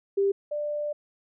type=tone pair in turn; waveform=sine; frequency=395.9 / 592.1 Hz; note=G4 / D5; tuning=+17 / +14 cents; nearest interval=perfect fifth; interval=697 cents; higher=second; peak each=-20 / -27 dBFS; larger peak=first; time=0.17-0.32 / 0.51-0.93 s; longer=second; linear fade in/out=10 ms; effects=none